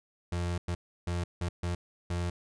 35% pulse tone bursts at uneven times, 87.31 Hz, F2, in tune, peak -28 dBFS, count 6, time 0.32-0.58 / 0.68-0.75 / 1.07-1.24 / 1.41-1.49 / 1.63-1.75 / 2.1-2.3 s, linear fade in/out 5 ms, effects resampled to 22050 Hz

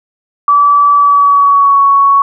sine tone with pitch glide, 1153 to 1114.4 Hz, D6 to C#6, -32 to +9 cents, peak -4 dBFS, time 0.48-2.22 s, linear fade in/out 2 ms, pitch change -59 cents, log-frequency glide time 0.94-1.81 s, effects none

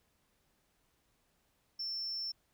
sine tone, 5380 Hz, E8, 34 cents sharp, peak -34 dBFS, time 1.79-2.32 s, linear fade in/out 10 ms, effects tanh soft clip ceiling -34 dBFS + pink hiss -75 dBFS RMS until 2.53 s

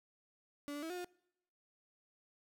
35% pulse tone with pitch steps, 288.5 / 291.4 / 324.4 / 359.8 / 356.2 Hz, D4 / D4 / E4 / F#4 / F4, -31 / -13 / -28 / -48 / +34 cents, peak -39 dBFS, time 0.68-1.045 s, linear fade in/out 0 ms, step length 73 ms, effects noise-tail reverb RT60 0.8 s tail -25 dB re dry

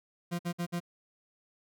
40% pulse tone bursts, 173.3 Hz, F3, 13 cents flat, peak -30 dBFS, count 4, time 0.31-0.803 s, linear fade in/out 20 ms, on 82 ms, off 55 ms, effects none

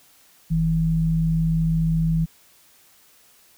sine tone pair together, 42.88 / 161.7 Hz, F1 / E3, -31 / -33 cents, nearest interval octave + major seventh, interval 2298 cents, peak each -26 / -18 dBFS, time 0.5-2.26 s, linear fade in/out 20 ms, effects white hiss -55 dBFS RMS until 3.57 s

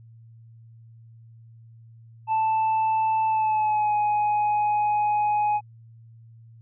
triangle tone with pitch glide, 880 to 837.4 Hz, A5 to G#5, 0 to +14 cents, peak -18 dBFS, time 2.27-5.61 s, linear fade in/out 50 ms, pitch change -86 cents, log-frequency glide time 3.28-3.95 s, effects added 114 Hz sine -46 dBFS peak until 6.61 s + resampled to 8000 Hz

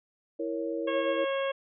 sine chord, A# diminished, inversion second, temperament equal, 329.6 / 466.2 / 554.4 Hz, E4 / A#4 / C#5, 0 / 0 / 0 cents, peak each -33 / -34 / -35 dBFS, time 0.39-1.25 s, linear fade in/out 10 ms
harmonic tone, 546 Hz, C#5, 26 cents flat, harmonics 1 / 2 / 3 / 4 / 5 / 6, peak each -28 / -36 / -39 / -42 / -42 / -42 dBFS, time 0.87-1.52 s, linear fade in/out 10 ms
effects none

